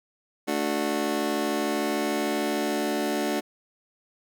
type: chord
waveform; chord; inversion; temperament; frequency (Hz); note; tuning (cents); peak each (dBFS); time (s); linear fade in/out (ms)
25% pulse; D major; second; just; 220.2 / 293.7 / 367.1; A3 / D4 / F#4; +2 / 0 / -14; -27 / -24 / -26; 0.47-3.41; 20
effects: none